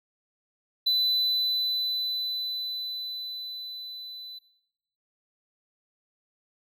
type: tone with level ramp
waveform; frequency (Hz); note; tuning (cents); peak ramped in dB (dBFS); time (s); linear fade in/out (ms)
triangle; 4000; B7; +21; -19 to -38; 0.86-4.39; 10
effects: noise-tail reverb RT60 0.9 s tail -18 dB re dry